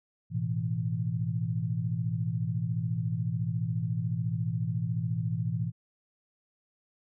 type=chord; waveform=sine; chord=A suspended second; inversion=none; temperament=equal with one note detuned; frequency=109.37 / 123.47 / 164.81 Hz; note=A2 / B2 / E3; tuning=-10 / 0 / 0 cents; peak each=-32 dBFS; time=0.3-5.72 s; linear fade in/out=50 ms; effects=none